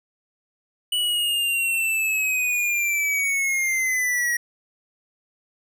square linear sweep, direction down, 2960 to 1895 Hz, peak -21 dBFS, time 0.92-4.37 s, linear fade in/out 5 ms, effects none

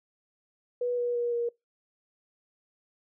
sine tone with pitch steps, 488.7 / 483.4 / 478.1 / 472.9 Hz, B4 / B4 / A#4 / A#4, -18 / -37 / +44 / +25 cents, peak -26 dBFS, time 0.81-1.49 s, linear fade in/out 5 ms, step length 170 ms, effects noise-tail reverb RT60 0.2 s tail -25 dB re dry

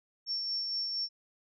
sine tone with tremolo, 5450 Hz, F8, 43 cents flat, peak -30 dBFS, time 0.26-1.09 s, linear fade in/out 50 ms, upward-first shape sine, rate 4.3 Hz, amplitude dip 30%, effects none

